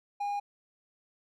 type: tone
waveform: triangle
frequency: 814 Hz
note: G#5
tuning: 35 cents flat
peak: -28 dBFS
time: 0.2-0.4 s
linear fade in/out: 10 ms
effects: none

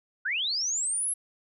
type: linear sweep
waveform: sine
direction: up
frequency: 1400 to 11175 Hz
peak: -26 dBFS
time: 0.25-1.14 s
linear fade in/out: 10 ms
effects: none

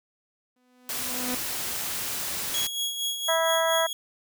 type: tone with exponential growth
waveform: sawtooth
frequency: 250.2 Hz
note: B3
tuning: 23 cents sharp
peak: -24 dBFS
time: 0.56-1.35 s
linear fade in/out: 5 ms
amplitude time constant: 170 ms
type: noise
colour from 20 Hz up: white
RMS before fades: -31 dBFS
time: 0.89-2.67 s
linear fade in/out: 2 ms
type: tone with tremolo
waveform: sawtooth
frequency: 3322 Hz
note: G#7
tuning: in tune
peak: -22 dBFS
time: 2.54-3.93 s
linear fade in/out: 2 ms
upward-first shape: sine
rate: 4.3 Hz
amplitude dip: 55%
type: harmonic tone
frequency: 327 Hz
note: E4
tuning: 14 cents flat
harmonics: 2 / 3 / 4 / 5 / 6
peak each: -24 / -28 / -30 / -32 / -34 dBFS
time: 3.28-3.87 s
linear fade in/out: 10 ms
effects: none

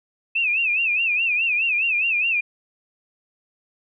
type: tone with vibrato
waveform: sine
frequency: 2582 Hz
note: E7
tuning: 37 cents flat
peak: -18 dBFS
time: 0.35-2.41 s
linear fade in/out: 10 ms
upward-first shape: sine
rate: 4.8 Hz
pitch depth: 130 cents each way
effects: none

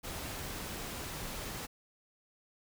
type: noise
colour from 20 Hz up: pink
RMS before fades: -41 dBFS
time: 0.03-1.67 s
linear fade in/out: 20 ms
effects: none

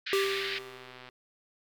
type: band-pass noise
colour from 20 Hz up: pink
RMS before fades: -35 dBFS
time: 0.06-0.59 s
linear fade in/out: 10 ms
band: 1600 to 4500 Hz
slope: 48 dB/octave
type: tone with exponential decay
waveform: square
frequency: 392 Hz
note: G4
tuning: in tune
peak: -24 dBFS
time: 0.13-1.1 s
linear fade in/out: 1 ms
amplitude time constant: 210 ms
type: click train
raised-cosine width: 0.3 ms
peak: -31 dBFS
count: 108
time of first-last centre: 0.24-1.089 s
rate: 126 Hz
effects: none

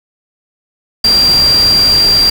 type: tone in noise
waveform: sine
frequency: 4737 Hz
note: D8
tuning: 14 cents sharp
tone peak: -6 dBFS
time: 1.04-2.3 s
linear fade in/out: 5 ms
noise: pink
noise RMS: -19 dBFS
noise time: 1.04-2.3 s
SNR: +10 dB
effects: none

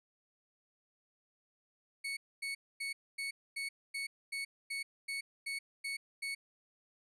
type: tone bursts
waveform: 35% pulse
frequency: 2217 Hz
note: C#7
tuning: in tune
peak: -35 dBFS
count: 12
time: 2.04-6.35 s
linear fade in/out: 10 ms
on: 130 ms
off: 250 ms
effects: resampled to 32000 Hz

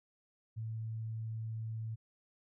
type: tone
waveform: sine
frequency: 111.5 Hz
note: A2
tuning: 23 cents sharp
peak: -37 dBFS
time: 0.56-1.96 s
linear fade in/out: 20 ms
effects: none

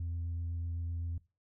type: tone with vibrato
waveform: sine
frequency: 84.5 Hz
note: E2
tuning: 43 cents sharp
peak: -32 dBFS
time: 0-1.18 s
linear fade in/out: 5 ms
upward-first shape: triangle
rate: 7.9 Hz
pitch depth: 15 cents each way
effects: noise-tail reverb RT60 0.3 s tail -22 dB re dry + tanh soft clip ceiling -32 dBFS

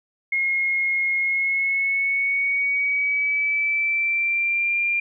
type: tone with pitch glide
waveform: sine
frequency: 2154 to 2390 Hz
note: C7 to D7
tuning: +50 to +30 cents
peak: -19 dBFS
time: 0.32-5 s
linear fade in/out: 5 ms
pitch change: +180 cents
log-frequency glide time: 1.18-4.78 s
effects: none

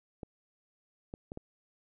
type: clicks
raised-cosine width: 2 ms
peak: -27 dBFS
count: 4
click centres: 0.232 / 1.139 / 1.319 / 1.374 s
effects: none

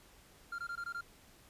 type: tone bursts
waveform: triangle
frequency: 1392 Hz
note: F6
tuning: 6 cents flat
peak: -36 dBFS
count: 6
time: 0.52-1.01 s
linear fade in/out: 5 ms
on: 65 ms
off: 20 ms
effects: pink hiss -61 dBFS RMS until 1.49 s + resampled to 32000 Hz

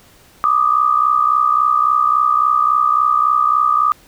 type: tone pair together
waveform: sine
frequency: 1180.9 / 1244.5 Hz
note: D6 / D#6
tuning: +9 / 0 cents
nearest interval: minor second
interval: 91 cents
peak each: -14 dBFS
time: 0.44-3.92 s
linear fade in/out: 0 ms
effects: pink hiss -48 dBFS RMS until 4.07 s

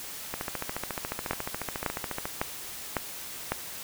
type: two click trains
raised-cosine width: 0.5 ms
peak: -16 / -11 dBFS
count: 28 / 5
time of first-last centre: 0.34-2.255 / 1.31-3.52 s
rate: 14.1 / 1.81 Hz
effects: white hiss -40 dBFS RMS until 3.83 s

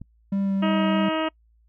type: click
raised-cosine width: 5 ms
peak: -25 dBFS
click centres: 0.016 s
type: tone with vibrato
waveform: triangle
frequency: 196 Hz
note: G3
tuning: in tune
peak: -19 dBFS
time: 0.32-1.09 s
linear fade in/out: 5 ms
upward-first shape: sine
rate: 3.2 Hz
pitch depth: 11 cents each way
type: harmonic tone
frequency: 316.9 Hz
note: D#4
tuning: 32 cents sharp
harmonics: 1 / 2 / 3 / 4 / 5 / 6 / 7 / 8 / 9 / 10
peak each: -26 / -27 / -31 / -31 / -39 / -38 / -41 / -39 / -35 / -42 dBFS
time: 0.62-1.29 s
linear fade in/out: 10 ms
effects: noise-tail reverb RT60 0.1 s tail -26 dB re dry + added 56 Hz sine -57 dBFS peak until 1.68 s

